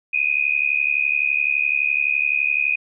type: tone with amplitude modulation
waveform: sine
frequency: 2489 Hz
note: D#7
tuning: in tune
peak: -13 dBFS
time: 0.13-2.76 s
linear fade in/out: 10 ms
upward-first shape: sine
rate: 71.8 Hz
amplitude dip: 95%
effects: none